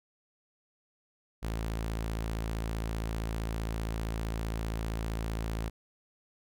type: tone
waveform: sawtooth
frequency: 55.3 Hz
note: A1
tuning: 9 cents sharp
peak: -28 dBFS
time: 1.42-5.7 s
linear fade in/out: 20 ms
effects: none